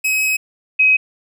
45% pulse / sine tone pair in turn, 2549 / 2535 Hz, D#7 / D#7, +41 / +32 cents, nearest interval unison, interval 9 cents, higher first, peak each -15 / -9 dBFS, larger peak second, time 0.04-0.37 / 0.79-0.97 s, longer first, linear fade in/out 10 ms, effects none

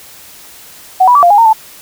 sine tone with pitch steps, 748 / 981 / 1152 / 697 / 820 / 916 / 879 Hz, F#5 / B5 / D6 / F5 / G#5 / A#5 / A5, +19 / -12 / -34 / -4 / -22 / -31 / -2 cents, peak -3 dBFS, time 1-1.532 s, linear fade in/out 10 ms, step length 76 ms, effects white hiss -36 dBFS RMS until 1.81 s

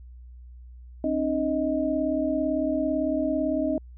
sine tone cluster, 266.6 / 304.5 / 627 Hz, C4 / D#4 / D#5, +33 / -37 / +13 cents, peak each -27 dBFS, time 1.04-3.78 s, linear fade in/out 2 ms, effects added 61 Hz sine -42 dBFS peak until 3.97 s

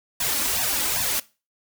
white noise with flanger, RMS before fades -24 dBFS, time 0.2-1.2 s, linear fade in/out 5 ms, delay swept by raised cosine 1.1 to 3.6 ms, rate 2.5 Hz, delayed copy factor +1, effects noise-tail reverb RT60 0.3 s tail -20 dB re dry

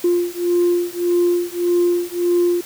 sine beating tone pair, 349.2 / 350.9 Hz, F4 / F4, 0 / +8 cents, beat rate 1.7 Hz, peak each -17 / -17 dBFS, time 0.04-2.61 s, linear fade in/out 5 ms, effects tanh soft clip ceiling -9 dBFS + white hiss -37 dBFS RMS until 2.65 s

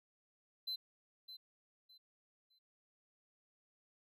triangle tone with echo, 4052 Hz, B7, 44 cents sharp, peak -37 dBFS, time 0.67-0.76 s, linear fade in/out 10 ms, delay 610 ms, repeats 3, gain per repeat -11 dB, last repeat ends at 2.59 s, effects none

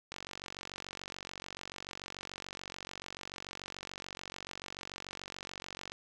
click train, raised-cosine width 0.2 ms, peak -24 dBFS, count 273, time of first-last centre 0.12-5.92 s, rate 46.9 Hz, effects none

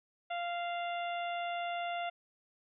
harmonic tone, 695 Hz, F5, 9 cents flat, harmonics 1 / 2 / 3 / 4 / 5, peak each -35 / -44 / -45 / -46 / -49 dBFS, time 0.3-2.1 s, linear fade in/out 10 ms, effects none

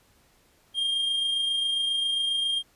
triangle tone with amplitude modulation, 3212 Hz, G7, 41 cents sharp, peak -21 dBFS, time 0.74-2.63 s, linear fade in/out 50 ms, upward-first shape sine, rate 27.4 Hz, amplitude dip 30%, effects pink hiss -62 dBFS RMS until 2.75 s + resampled to 32000 Hz

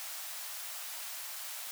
white high-pass noise, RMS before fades -42 dBFS, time 0-1.71 s, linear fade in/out 0 ms, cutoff 600 Hz, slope 48 dB/octave, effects none

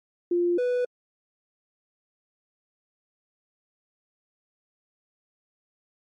sine / triangle tone pair in turn, 349.2 / 493.8 Hz, F4 / B4, 0 / 0 cents, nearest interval tritone, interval 600 cents, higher second, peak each -20 dBFS, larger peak neither, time 0.31-0.58 / 0.58-0.85 s, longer neither, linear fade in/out 5 ms, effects MP3 48 kbps

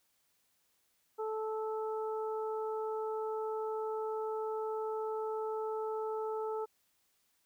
harmonic tone, 436.8 Hz, A4, 13 cents flat, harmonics 1 / 2 / 3, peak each -35 / -41 / -45 dBFS, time 1.18-6.66 s, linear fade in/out 20 ms, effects white hiss -75 dBFS RMS until 7.45 s

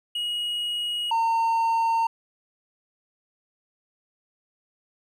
triangle tone pair in turn, 2895 / 911.9 Hz, F#7 / A#5, -38 / -38 cents, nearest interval octave + minor sixth, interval 2000 cents, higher first, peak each -24 / -18 dBFS, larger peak second, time 0.15-1.11 / 1.11-2.07 s, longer neither, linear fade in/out 5 ms, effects none

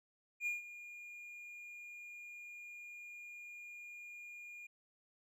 triangle tone with ADSR envelope, 2423 Hz, D#7, 47 cents flat, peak -32 dBFS, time 0.4-4.67 s, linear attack 65 ms, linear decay 150 ms, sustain -15 dB, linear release 8 ms, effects none

